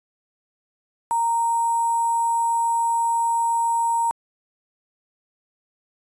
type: tone with sample-and-hold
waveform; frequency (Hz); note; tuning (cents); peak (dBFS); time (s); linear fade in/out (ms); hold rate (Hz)
sine; 927; A#5; -10; -18; 1.11-4.11; 0; 8820
effects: resampled to 22050 Hz